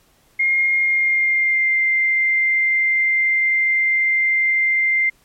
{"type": "tone with pitch glide", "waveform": "sine", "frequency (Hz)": [2134, 2092], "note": ["C7", "C7"], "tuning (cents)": [34, -1], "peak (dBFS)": -14, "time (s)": [0.39, 5.1], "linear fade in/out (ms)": 10, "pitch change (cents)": -35, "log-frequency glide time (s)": [0.76, 1.83], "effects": ["pink hiss -57 dBFS RMS until 5.24 s", "MP3 64 kbps"]}